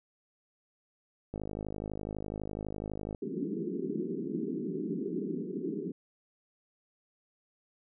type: click train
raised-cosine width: 2 ms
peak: -24 dBFS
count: 95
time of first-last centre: 1.34-3.148 s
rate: 52 Hz
type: band-pass noise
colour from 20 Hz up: white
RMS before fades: -35 dBFS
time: 3.22-5.92 s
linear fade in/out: 5 ms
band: 160 to 420 Hz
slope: 96 dB/octave
effects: none